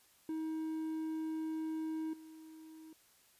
triangle tone with level steps, 317.1 Hz, D#4, 33 cents sharp, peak -34 / -49 dBFS, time 0.29-2.93 s, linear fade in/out 2 ms, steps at 2.13 s, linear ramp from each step 5 ms, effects white hiss -67 dBFS RMS until 3.39 s + resampled to 32000 Hz

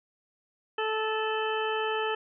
harmonic tone, 436.8 Hz, A4, 13 cents flat, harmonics 1 / 2 / 3 / 4 / 6 / 7, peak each -30 / -33 / -35 / -36 / -38 / -38 dBFS, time 0.78-2.15 s, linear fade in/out 5 ms, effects none

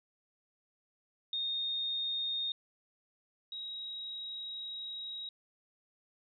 sine tone pair in turn, 3686 / 3816 Hz, A#7 / A#7, -20 / +40 cents, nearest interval minor second, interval 60 cents, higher second, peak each -32 / -39 dBFS, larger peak first, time 1.33-2.52 / 3.52-5.29 s, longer second, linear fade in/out 2 ms, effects none

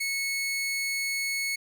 sawtooth tone, 2200 Hz, C#7, 14 cents flat, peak -24 dBFS, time 0-1.56 s, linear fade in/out 10 ms, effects none

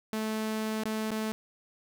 sawtooth tone with dropouts, 218 Hz, A3, 16 cents flat, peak -26 dBFS, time 0.13-1.32 s, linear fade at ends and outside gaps 0 ms, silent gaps 0.835-0.855 / 1.107-1.115 s, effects none

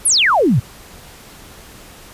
sine exponential sweep, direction down, 11840 to 101.6 Hz, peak -10 dBFS, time 0.05-0.6 s, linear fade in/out 10 ms, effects pink hiss -40 dBFS RMS until 2.13 s + resampled to 32000 Hz

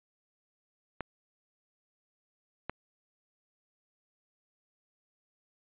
clicks, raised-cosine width 0.5 ms, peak -19 dBFS, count 2, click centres 1.007 / 2.696 s, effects resampled to 8000 Hz

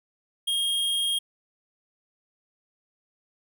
square tone, 3244 Hz, G#7, 41 cents flat, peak -24 dBFS, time 0.47-1.19 s, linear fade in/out 10 ms, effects 11-bit

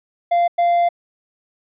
triangle tone bursts at uneven times, 693 Hz, F5, 14 cents flat, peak -11 dBFS, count 2, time 0.31-0.48 / 0.58-0.89 s, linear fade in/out 10 ms, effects resampled to 8000 Hz

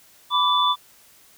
sine tone cluster, 991 / 1166 / 3488 Hz, B5 / D6 / A7, +6 / -13 / -16 cents, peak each -21 dBFS, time 0.3-0.76 s, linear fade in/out 50 ms, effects white hiss -53 dBFS RMS until 1.37 s

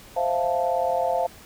sine chord, F major seventh, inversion second, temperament equal, 523.3 / 659.3 / 698.5 / 880 Hz, C5 / E5 / F5 / A5, 0 / 0 / 0 / 0 cents, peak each -26 / -28 / -24 / -29 dBFS, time 0.16-1.27 s, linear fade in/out 10 ms, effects pink hiss -47 dBFS RMS until 1.45 s

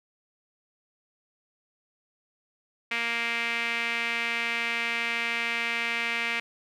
sawtooth tone with band-pass filter, 233.1 Hz, A#3, in tune, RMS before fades -29 dBFS, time 2.91-6.4 s, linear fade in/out 5 ms, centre 2300 Hz, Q 3.9, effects none

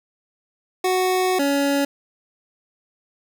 25% pulse tone pair in turn, 369.9 / 281.1 Hz, F#4 / C#4, 0 / +24 cents, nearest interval perfect fourth, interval 476 cents, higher first, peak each -14 dBFS, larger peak neither, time 0.84-1.39 / 1.39-1.85 s, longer first, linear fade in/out 5 ms, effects none

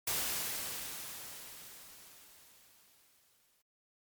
white noise with exponential decay, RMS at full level -33 dBFS, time 0.07-3.62 s, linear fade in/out 5 ms, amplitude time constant 770 ms, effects MP3 96 kbps

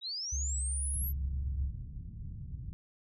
sine linear sweep, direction up, 3729 to 11980 Hz, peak -35 dBFS, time 0.01-1.13 s, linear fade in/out 50 ms
sine tone with vibrato, 68.5 Hz, C#2, 20 cents flat, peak -32 dBFS, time 0.32-1.71 s, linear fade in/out 10 ms, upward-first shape triangle, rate 12 Hz, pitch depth 12 cents each way
white low-pass noise, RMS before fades -42 dBFS, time 0.94-2.73 s, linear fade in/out 0 ms, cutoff 130 Hz, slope 24 dB/octave
effects none

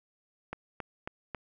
click train, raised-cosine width 0.5 ms, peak -21 dBFS, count 4, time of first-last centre 0.53-1.347 s, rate 3.67 Hz, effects none

